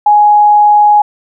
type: tone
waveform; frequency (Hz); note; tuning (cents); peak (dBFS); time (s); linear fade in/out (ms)
sine; 834; G#5; +7; -3; 0.06-1.02; 5
effects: none